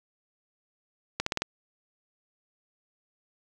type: accelerating click train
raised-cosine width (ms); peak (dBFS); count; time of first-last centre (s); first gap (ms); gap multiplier
0.2; -10; 5; 1.2-1.42; 64; 0.9
effects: none